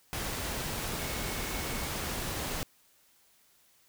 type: tone in noise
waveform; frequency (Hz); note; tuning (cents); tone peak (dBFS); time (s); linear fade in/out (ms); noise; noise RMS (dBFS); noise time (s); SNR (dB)
sine; 2198; C#7; -15; -46; 0.99-1.87; 0; pink; -35; 0.13-2.63; -14
effects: white hiss -65 dBFS RMS until 3.88 s